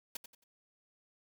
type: noise with echo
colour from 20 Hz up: white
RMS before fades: -40 dBFS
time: 0.15-0.17 s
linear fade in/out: 5 ms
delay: 90 ms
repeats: 3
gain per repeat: -10 dB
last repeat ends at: 0.44 s
effects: none